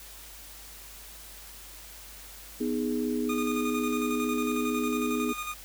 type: chord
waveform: sine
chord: G# minor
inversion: first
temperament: equal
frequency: 246.9 / 311.1 / 415.3 Hz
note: B3 / D#4 / G#4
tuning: 0 / 0 / 0 cents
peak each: -29 / -32 / -32 dBFS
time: 2.6-5.33 s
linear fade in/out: 10 ms
type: tone with tremolo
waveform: 25% pulse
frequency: 1226 Hz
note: D#6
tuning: 26 cents flat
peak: -28 dBFS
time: 3.29-5.54 s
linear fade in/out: 5 ms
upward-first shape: square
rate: 11 Hz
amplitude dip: 45%
effects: added 50 Hz sine -51 dBFS peak until 5.64 s + white hiss -47 dBFS RMS until 5.64 s